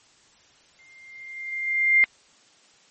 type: tone with exponential growth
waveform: sine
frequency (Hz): 2100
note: C7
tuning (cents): +6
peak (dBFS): -12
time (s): 0.79-2.04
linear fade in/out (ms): 0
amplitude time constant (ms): 270
effects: white hiss -57 dBFS RMS until 2.9 s + MP3 32 kbps